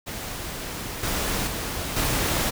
pink noise with level steps, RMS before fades -33 / -26 / -30 / -24 dBFS, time 0.06-2.51 s, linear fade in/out 20 ms, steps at 1.03 / 1.47 / 1.96 s, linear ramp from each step 5 ms, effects none

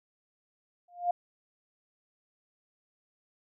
sine tone with exponential growth, 704 Hz, F5, 14 cents sharp, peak -21 dBFS, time 0.88-1.11 s, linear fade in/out 5 ms, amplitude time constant 48 ms, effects none

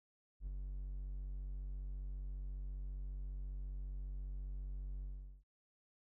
triangle tone with ADSR envelope, 47.35 Hz, F#1, 41 cents sharp, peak -36 dBFS, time 0.4-5.44 s, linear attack 69 ms, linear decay 9 ms, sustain -3 dB, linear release 410 ms, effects none

